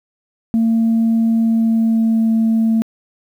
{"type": "tone with pitch glide", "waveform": "sine", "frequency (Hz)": [226.9, 224.4], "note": ["A#3", "A3"], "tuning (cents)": [-47, 34], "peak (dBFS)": -10, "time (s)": [0.54, 2.82], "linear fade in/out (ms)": 0, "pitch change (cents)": -19, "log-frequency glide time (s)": [1.38, 2.2], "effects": ["tanh soft clip ceiling -9 dBFS", "8-bit"]}